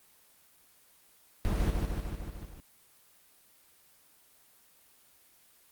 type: noise with echo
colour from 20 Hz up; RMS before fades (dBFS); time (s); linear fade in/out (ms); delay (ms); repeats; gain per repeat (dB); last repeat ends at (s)
brown; -29; 1.45-1.7; 0; 150; 6; -3; 2.6
effects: white hiss -62 dBFS RMS until 5.71 s + Opus 24 kbps